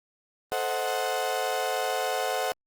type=chord; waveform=35% pulse; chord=A diminished seventh; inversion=none; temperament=equal with one note detuned; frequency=440 / 523.3 / 632.8 / 740 Hz; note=A4 / C5 / Eb5 / Gb5; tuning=0 / 0 / +29 / 0 cents; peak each=-32 / -30 / -33 / -28 dBFS; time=0.52-2.52 s; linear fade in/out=0 ms; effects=Opus 32 kbps